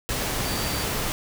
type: tone in noise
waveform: sine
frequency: 4637 Hz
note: D8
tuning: 23 cents flat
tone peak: -35 dBFS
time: 0.45-0.84 s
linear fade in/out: 0 ms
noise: pink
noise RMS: -27 dBFS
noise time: 0.09-1.12 s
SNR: -11 dB
effects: none